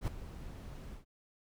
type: noise with ADSR envelope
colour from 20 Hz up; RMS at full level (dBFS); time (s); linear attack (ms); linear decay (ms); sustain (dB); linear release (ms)
brown; -32; 0.01-1.05; 68; 4; -14; 120
effects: none